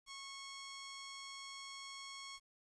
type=tone; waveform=10% pulse; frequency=1097 Hz; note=C#6; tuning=18 cents flat; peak=-39 dBFS; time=0.06-2.4 s; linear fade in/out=50 ms; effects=resampled to 24000 Hz + 11-bit